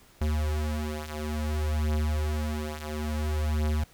square beating tone pair, 75.6 / 76.18 Hz, D#2 / D#2, -49 / -36 cents, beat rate 0.58 Hz, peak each -32 / -29 dBFS, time 0.21-3.84 s, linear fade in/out 5 ms, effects pink hiss -57 dBFS RMS until 3.93 s

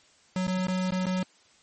square tone with dropouts, 185 Hz, F#3, in tune, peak -26 dBFS, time 0.36-1.23 s, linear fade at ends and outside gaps 2 ms, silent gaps 0.469-0.478 / 0.67-0.682 / 0.907-0.921 / 1.057-1.066 s, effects white hiss -60 dBFS RMS until 1.62 s + MP3 32 kbps

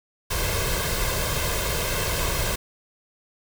pink noise with comb filter, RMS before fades -25 dBFS, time 0.3-2.56 s, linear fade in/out 10 ms, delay 1.9 ms, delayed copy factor +0.65, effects none

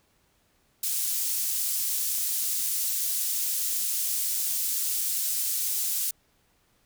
pink high-pass noise, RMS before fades -28 dBFS, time 0.83-6.11 s, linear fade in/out 5 ms, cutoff 8000 Hz, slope 12 dB/octave, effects pink hiss -67 dBFS RMS until 6.85 s

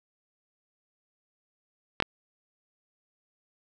clicks, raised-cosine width 0.3 ms, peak -6 dBFS, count 2, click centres 2.002 / 2.024 s, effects none

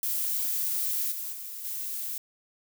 violet noise with level steps, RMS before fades -29 / -35 / -39 / -34 dBFS, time 0.03-2.18 s, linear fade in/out 2 ms, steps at 1.11 / 1.32 / 1.64 s, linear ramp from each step 10 ms, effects none

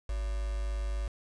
sine tone with quantisation, 51.8 Hz, G#1, 4 cents flat, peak -30 dBFS, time 0.09-1.08 s, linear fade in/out 5 ms, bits 7, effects resampled to 22050 Hz

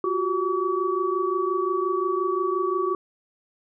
sine tone cluster, 356.3 / 382 / 1140 Hz, F4 / G4 / C#6, +35 / -45 / +48 cents, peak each -26 dBFS, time 0.04-2.95 s, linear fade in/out 2 ms, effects none

